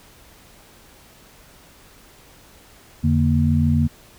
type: tone cluster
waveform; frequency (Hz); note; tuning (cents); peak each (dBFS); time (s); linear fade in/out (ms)
sine; 85.4 / 146.4 / 232.7; F2 / D3 / A#3; -38 / -5 / -3; -19; 3.03-3.88; 20
effects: pink hiss -49 dBFS RMS until 4.18 s